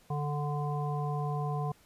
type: harmonic tone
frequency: 146.9 Hz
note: D3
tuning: 1 cent sharp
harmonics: 1 / 3 / 5 / 7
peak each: -31 / -40 / -38 / -40 dBFS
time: 0.1-1.72 s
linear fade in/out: 5 ms
effects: pink hiss -62 dBFS RMS until 1.85 s + resampled to 32000 Hz